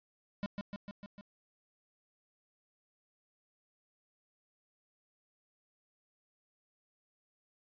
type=tone with echo; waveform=square; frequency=203.2 Hz; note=G#3; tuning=38 cents flat; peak=-34 dBFS; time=0.43-0.46 s; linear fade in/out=0 ms; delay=150 ms; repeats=5; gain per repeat=-3 dB; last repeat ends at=1.21 s; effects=resampled to 11025 Hz